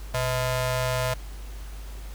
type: ring-modulated tone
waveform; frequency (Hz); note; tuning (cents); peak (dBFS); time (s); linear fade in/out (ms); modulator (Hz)
sawtooth; 380.8; F#4; +50; -17; 0.14-1.14; 5; 259
effects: added 50 Hz sine -35 dBFS peak until 2.14 s + pink hiss -48 dBFS RMS until 2.14 s